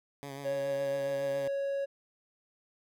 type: tone with vibrato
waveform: 10% pulse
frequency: 139.1 Hz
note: C#3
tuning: 6 cents sharp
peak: -32 dBFS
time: 0.23-1.48 s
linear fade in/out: 0 ms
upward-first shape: sine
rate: 7.2 Hz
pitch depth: 37 cents each way
type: tone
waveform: triangle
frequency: 554.4 Hz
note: C#5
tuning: in tune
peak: -28 dBFS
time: 0.44-1.86 s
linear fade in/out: 20 ms
effects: none